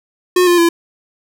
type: tone with pitch steps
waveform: square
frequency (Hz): 361.8 / 350.1 / 338.7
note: F#4 / F4 / E4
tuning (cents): -39 / +4 / +47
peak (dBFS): -9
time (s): 0.36-0.69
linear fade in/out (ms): 5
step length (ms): 110
effects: none